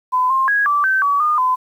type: tone with pitch steps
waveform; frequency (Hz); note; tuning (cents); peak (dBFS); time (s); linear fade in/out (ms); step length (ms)
sine; 1011 / 1060 / 1655 / 1163 / 1546 / 1138 / 1218 / 1017; B5 / C6 / G#6 / D6 / G6 / C#6 / D#6 / C6; +40 / +22 / -6 / -17 / -24 / +45 / -37 / -50; -13; 0.12-1.56; 20; 180
effects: 8-bit